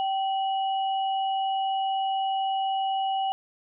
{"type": "tone pair together", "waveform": "sine", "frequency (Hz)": [773.7, 2921], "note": ["G5", "F#7"], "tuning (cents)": [-23, -23], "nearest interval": "octave + major seventh", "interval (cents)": 2300, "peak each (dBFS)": [-24, -36], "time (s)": [0, 3.32], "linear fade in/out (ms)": 0, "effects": []}